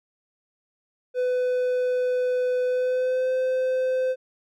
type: tone with pitch glide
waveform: triangle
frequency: 501 to 514.8 Hz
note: B4 to C5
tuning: +25 to -28 cents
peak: -19 dBFS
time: 1.14-4.16 s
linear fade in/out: 50 ms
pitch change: +47 cents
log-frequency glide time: 2.65-3.32 s
effects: none